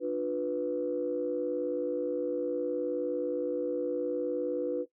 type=chord; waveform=sine; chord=B diminished; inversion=first; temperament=just; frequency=296.3 / 355.6 / 493.9 Hz; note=D4 / F4 / B4; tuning=+15 / +31 / 0 cents; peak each=-34 / -34 / -30 dBFS; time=0-4.86 s; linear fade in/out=50 ms; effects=noise-tail reverb RT60 0.1 s tail -17 dB re dry + tanh soft clip ceiling -20 dBFS